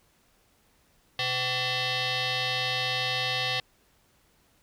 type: tone with frequency modulation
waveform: sine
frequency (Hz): 509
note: C5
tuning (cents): -48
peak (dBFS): -24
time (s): 1.19-3.6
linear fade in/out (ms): 2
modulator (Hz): 635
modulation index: 6.3
effects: tanh soft clip ceiling -23 dBFS + pink hiss -65 dBFS RMS until 4.62 s